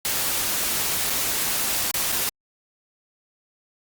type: noise with dropouts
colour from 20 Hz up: white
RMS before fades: -24 dBFS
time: 0.05-2.29 s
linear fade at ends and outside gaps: 0 ms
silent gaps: 1.099-1.103 / 1.911-1.942 / 2.12-2.124 s
effects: Opus 48 kbps